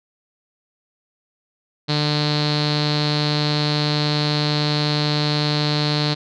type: tone with low-pass filter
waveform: sawtooth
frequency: 149.1 Hz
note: D3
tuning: 27 cents sharp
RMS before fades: -20 dBFS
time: 1.88-6.15 s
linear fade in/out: 20 ms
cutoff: 4200 Hz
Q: 9.6
effects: none